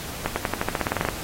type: accelerating click train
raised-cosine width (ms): 0.5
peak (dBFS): -8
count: 14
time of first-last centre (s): 0.26-1.087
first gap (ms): 100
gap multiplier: 0.92
effects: pink hiss -35 dBFS RMS until 1.23 s + AAC 48 kbps